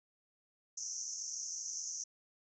pink band-pass noise, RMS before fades -42 dBFS, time 0.77-2.04 s, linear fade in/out 5 ms, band 5700 to 6500 Hz, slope 96 dB/octave, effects none

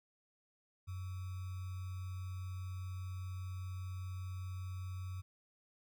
sine tone with sample-and-hold, 92.5 Hz, F#2, in tune, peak -40 dBFS, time 0.87-5.22 s, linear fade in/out 20 ms, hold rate 1225 Hz, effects none

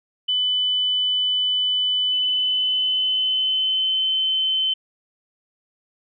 sine tone with pitch glide, 3000 to 3067 Hz, F#7 to G7, +23 to -38 cents, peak -18 dBFS, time 0.28-4.74 s, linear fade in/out 10 ms, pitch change +39 cents, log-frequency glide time 2.07-4.09 s, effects none

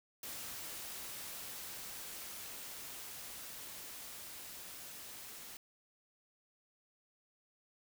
white noise with level ramp, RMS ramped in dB -45 to -50 dBFS, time 0.23-5.57 s, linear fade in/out 2 ms, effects none

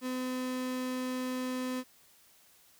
35% pulse tone, 254.7 Hz, C4, 46 cents flat, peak -31 dBFS, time 0.01-1.84 s, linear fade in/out 50 ms, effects white hiss -62 dBFS RMS until 2.79 s

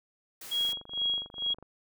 white high-pass noise, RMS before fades -44 dBFS, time 0.41-0.73 s, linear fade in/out 5 ms, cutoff 130 Hz, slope 12 dB/octave
sine tone with tremolo, 3300 Hz, G#7, 12 cents flat, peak -25 dBFS, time 0.51-1.54 s, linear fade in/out 10 ms, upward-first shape sine, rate 2.2 Hz, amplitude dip 100%
click train, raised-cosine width 1 ms, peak -34 dBFS, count 26, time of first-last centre 0.61-1.626 s, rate 24.6 Hz
effects none

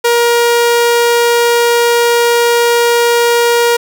sawtooth tone, 473.2 Hz, A#4, 26 cents sharp, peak -4 dBFS, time 0.04-3.77 s, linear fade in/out 10 ms, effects none

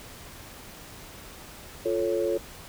sine chord, F augmented, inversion none, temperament equal, 349.2 / 440 / 554.4 Hz, F4 / A4 / C#5, 0 / 0 / 0 cents, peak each -28 dBFS, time 1.85-2.38 s, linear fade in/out 10 ms, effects pink hiss -45 dBFS RMS until 2.68 s

